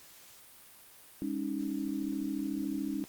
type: chord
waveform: sine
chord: Ab suspended fourth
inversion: none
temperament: equal with one note detuned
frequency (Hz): 202.9 / 277.2 / 311.1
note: Ab3 / Db4 / Eb4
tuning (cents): -40 / 0 / 0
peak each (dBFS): -38 / -35 / -36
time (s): 1.22-3.04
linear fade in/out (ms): 0
effects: white hiss -55 dBFS RMS until 3.08 s + Opus 48 kbps